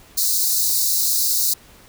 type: high-pass noise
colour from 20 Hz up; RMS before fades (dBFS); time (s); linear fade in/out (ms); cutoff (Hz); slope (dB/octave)
white; -19; 0.17-1.54; 10; 3900; 96
effects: pink hiss -48 dBFS RMS until 1.88 s